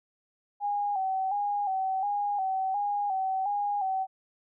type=tone with vibrato; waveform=sine; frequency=790 Hz; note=G5; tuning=13 cents sharp; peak=-26 dBFS; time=0.6-4.07 s; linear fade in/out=50 ms; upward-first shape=square; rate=1.4 Hz; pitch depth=61 cents each way; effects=none